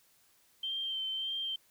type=tone with vibrato; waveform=sine; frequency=3132 Hz; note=G7; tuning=2 cents flat; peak=-33 dBFS; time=0.63-1.56 s; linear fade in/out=5 ms; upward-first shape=sine; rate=1.7 Hz; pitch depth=23 cents each way; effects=white hiss -67 dBFS RMS until 1.7 s